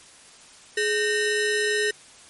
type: ring-modulated tone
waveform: 40% pulse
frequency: 1132 Hz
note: C#6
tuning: 36 cents sharp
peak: -17 dBFS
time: 0.77-1.91 s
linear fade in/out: 5 ms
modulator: 711 Hz
effects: white hiss -49 dBFS RMS until 2.29 s + MP3 48 kbps